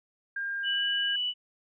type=tone with pitch glide; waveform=sine; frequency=1605 to 1619.9 Hz; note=G6 to G#6; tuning=+40 to -44 cents; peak=-30 dBFS; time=0.36-1.16 s; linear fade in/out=5 ms; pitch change=+16 cents; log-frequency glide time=0.74-0.83 s
type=tone; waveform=sine; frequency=2960 Hz; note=F#7; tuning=in tune; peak=-27 dBFS; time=0.63-1.34 s; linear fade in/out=50 ms
effects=none